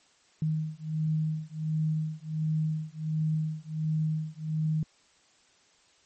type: beating tone pair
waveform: sine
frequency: 155.56 / 156.96 Hz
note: D#3 / D#3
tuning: 0 / +15 cents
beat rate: 1.4 Hz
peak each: -30 dBFS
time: 0.42-4.83 s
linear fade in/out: 2 ms
effects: white hiss -63 dBFS RMS until 6.05 s + MP3 32 kbps